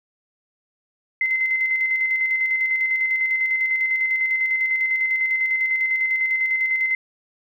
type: tone with tremolo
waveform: sine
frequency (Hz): 2063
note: C7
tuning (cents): -25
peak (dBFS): -17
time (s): 1.21-6.95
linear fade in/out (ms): 2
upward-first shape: square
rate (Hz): 10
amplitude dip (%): 35
effects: none